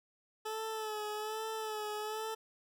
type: tone with vibrato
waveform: 20% pulse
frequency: 431.9 Hz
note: A4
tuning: 32 cents flat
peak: -32 dBFS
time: 0.45-2.35 s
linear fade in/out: 10 ms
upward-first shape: sine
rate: 1.2 Hz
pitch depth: 41 cents each way
effects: none